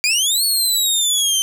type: exponential two-way sweep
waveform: 20% pulse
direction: up then down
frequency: 2349 to 4435 to 3080 Hz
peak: -9 dBFS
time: 0.04-1.42 s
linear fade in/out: 0 ms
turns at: 0.44 s
effects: none